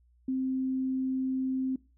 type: tone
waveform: sine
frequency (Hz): 261.6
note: C4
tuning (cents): 0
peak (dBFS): -27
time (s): 0.28-1.76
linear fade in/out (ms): 5
effects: noise-tail reverb RT60 0.3 s tail -21 dB re dry + added 60 Hz sine -61 dBFS peak until 1.97 s